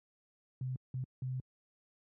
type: tone bursts at uneven times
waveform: sine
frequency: 128.6 Hz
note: C3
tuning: 30 cents flat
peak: -34 dBFS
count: 3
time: 0.61-0.76 / 0.94-1.04 / 1.22-1.4 s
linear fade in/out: 2 ms
effects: high-pass 80 Hz 12 dB/octave